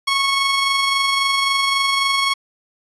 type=tone with amplitude modulation; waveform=15% pulse; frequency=1100 Hz; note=C#6; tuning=14 cents flat; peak=-8 dBFS; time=0.07-2.34 s; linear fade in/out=10 ms; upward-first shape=sine; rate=23.7 Hz; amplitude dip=30%; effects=resampled to 22050 Hz